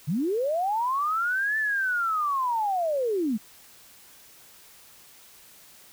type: linear two-way sweep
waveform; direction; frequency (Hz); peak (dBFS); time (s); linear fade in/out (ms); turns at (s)
sine; up then down; 130 to 1770 to 196.9; -23; 0.07-3.38; 20; 1.58
effects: white hiss -52 dBFS RMS until 5.92 s